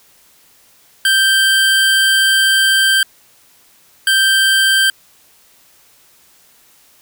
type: tone bursts at uneven times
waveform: 25% pulse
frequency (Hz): 1568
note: G6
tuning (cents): 0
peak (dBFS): -6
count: 2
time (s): 1.05-3.03 / 4.07-4.9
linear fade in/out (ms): 2
effects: white hiss -50 dBFS RMS until 7.01 s